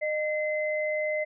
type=tone pair together; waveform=sine; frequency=611.2 / 2054 Hz; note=D#5 / C7; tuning=-31 / -33 cents; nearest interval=octave + major sixth; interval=2098 cents; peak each=-27 / -31 dBFS; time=0.01-1.25 s; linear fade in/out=20 ms; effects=none